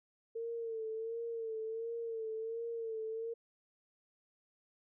sine tone with vibrato, 452.6 Hz, A4, 49 cents sharp, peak -37 dBFS, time 0.35-3.34 s, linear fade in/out 10 ms, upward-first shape sine, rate 1.4 Hz, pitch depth 48 cents each way, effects none

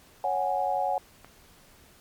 sine chord, C# suspended fourth, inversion none, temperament equal, 554.4 / 740 / 830.6 Hz, C#5 / F#5 / G#5, 0 / 0 / 0 cents, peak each -31 / -27 / -29 dBFS, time 0.24-0.98 s, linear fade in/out 2 ms
click, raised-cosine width 0.5 ms, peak -31 dBFS, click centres 1.246 s
effects pink hiss -56 dBFS RMS until 2 s + MP3 96 kbps

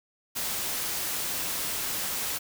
white noise, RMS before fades -31 dBFS, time 0.35-2.39 s, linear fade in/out 20 ms, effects none

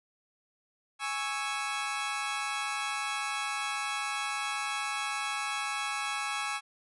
20% pulse chord, C# minor, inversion second, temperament equal, 830.6 / 1108.7 / 1318.5 Hz, G#5 / C#6 / E6, 0 / 0 / 0 cents, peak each -31 dBFS, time 0.99-6.61 s, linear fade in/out 50 ms, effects resampled to 24000 Hz

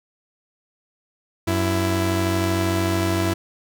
sawtooth tone pair together, 93.25 / 332.3 Hz, F#2 / E4, +14 / +14 cents, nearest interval octave + minor seventh, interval 2200 cents, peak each -18 dBFS, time 1.47-3.34 s, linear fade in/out 10 ms, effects none

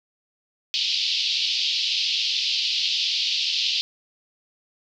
white band-pass noise, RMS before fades -24 dBFS, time 0.74-3.81 s, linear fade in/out 0 ms, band 2700 to 4900 Hz, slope 48 dB/octave, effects none

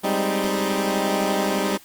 15% pulse chord, Ab major seventh, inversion third, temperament equal, 196 / 207.7 / 261.6 / 311.1 Hz, G3 / Ab3 / C4 / Eb4, 0 / 0 / 0 / 0 cents, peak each -17 / -23 / -22 / -20 dBFS, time 0.03-1.78 s, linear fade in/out 20 ms, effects white hiss -49 dBFS RMS until 1.84 s + Opus 32 kbps

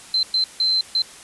sine tone bursts at uneven times, 4094 Hz, C8, 38 cents flat, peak -16 dBFS, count 4, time 0.14-0.23 / 0.34-0.44 / 0.6-0.81 / 0.95-1.02 s, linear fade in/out 2 ms, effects white hiss -42 dBFS RMS until 1.23 s + resampled to 24000 Hz

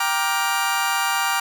30% pulse chord, G minor seventh, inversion none, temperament just, 784 / 940.8 / 1176 / 1411.2 Hz, G5 / Bb5 / D6 / F6, 0 / +16 / +2 / +18 cents, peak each -23 dBFS, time 0-1.4 s, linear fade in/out 5 ms, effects none

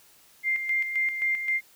sine tone with tremolo, 2102 Hz, C7, 7 cents sharp, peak -22 dBFS, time 0.43-1.61 s, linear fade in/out 50 ms, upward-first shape square, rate 3.8 Hz, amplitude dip 55%, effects white hiss -57 dBFS RMS until 1.75 s

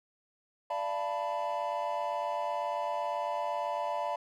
triangle chord, B half-diminished seventh, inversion first, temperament equal with one note detuned, 587.3 / 685.3 / 880 / 987.8 Hz, D5 / F5 / A5 / B5, 0 / -33 / 0 / 0 cents, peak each -34 dBFS, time 0.7-4.16 s, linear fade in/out 5 ms, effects tanh soft clip ceiling -21 dBFS

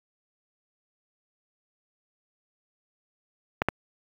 clicks, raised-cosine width 0.5 ms, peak -7 dBFS, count 2, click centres 3.619 / 3.686 s, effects high-pass 60 Hz 12 dB/octave + 7-bit

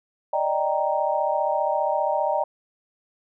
sine chord, Eb major seventh, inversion third, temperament equal, 587.3 / 622.3 / 784 / 932.3 Hz, D5 / Eb5 / G5 / Bb5, 0 / 0 / 0 / 0 cents, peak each -26 dBFS, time 0.33-2.44 s, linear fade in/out 5 ms, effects none

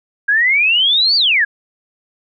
sine exponential two-way sweep, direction up then down, 1600 to 4699 to 1600 Hz, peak -10 dBFS, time 0.28-1.45 s, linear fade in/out 10 ms, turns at 1.16 s, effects none

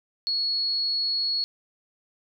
sine tone, 4351 Hz, C#8, 33 cents flat, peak -23 dBFS, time 0.27-1.44 s, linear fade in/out 0 ms, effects none

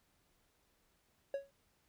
triangle tone with exponential decay, 554.4 Hz, C#5, in tune, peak -30 dBFS, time 1.34-1.51 s, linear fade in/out 2 ms, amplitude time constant 35 ms, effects pink hiss -75 dBFS RMS until 1.88 s

